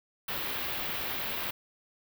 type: band-stop noise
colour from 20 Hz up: white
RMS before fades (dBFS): -34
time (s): 0.28-1.51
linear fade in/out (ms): 5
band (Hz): 3800 to 16000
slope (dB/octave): 24
effects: none